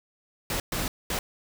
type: noise bursts at uneven times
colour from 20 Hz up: pink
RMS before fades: -29 dBFS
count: 3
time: 0.5-0.6 / 0.72-0.88 / 1.1-1.19 s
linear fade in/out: 2 ms
effects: none